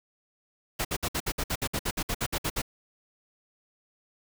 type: noise bursts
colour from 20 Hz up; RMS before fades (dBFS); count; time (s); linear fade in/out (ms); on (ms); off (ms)
pink; -29; 16; 0.79-2.619; 10; 59; 59
effects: none